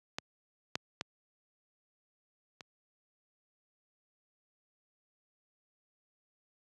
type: clicks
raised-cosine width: 0.2 ms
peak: -17 / -14 / -17 / -29 dBFS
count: 4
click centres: 0.185 / 0.755 / 1.011 / 2.608 s
effects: high-pass 100 Hz 12 dB/octave + resampled to 24000 Hz